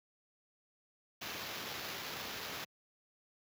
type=noise with sample-and-hold; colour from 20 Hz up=blue; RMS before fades=-43 dBFS; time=1.21-2.65 s; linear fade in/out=10 ms; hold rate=8820 Hz; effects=high-pass 80 Hz 12 dB/octave